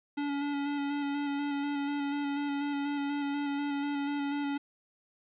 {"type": "tone with vibrato", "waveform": "square", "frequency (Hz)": 285.3, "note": "C#4", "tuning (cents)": 50, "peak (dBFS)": -31, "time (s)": [0.17, 4.58], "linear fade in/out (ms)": 10, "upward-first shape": "square", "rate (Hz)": 4.1, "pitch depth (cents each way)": 17, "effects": ["resampled to 8000 Hz", "10-bit"]}